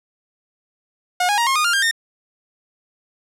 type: tone with pitch steps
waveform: sawtooth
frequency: 721 / 823.4 / 940.4 / 1074.1 / 1226.7 / 1400.9 / 1600 / 1827.3 Hz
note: F#5 / G#5 / A#5 / C6 / D#6 / F6 / G6 / A#6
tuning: -45 / -15 / +15 / +45 / -25 / +5 / +35 / -35 cents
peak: -12 dBFS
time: 1.2-1.912 s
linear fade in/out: 5 ms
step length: 89 ms
effects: low-pass 11000 Hz 12 dB/octave